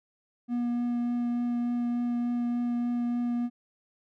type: tone with vibrato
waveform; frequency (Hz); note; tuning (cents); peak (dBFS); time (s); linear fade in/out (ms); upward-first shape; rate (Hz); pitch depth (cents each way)
triangle; 240.4; B3; -46; -24; 0.48-3.5; 50; triangle; 3.4; 10
effects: none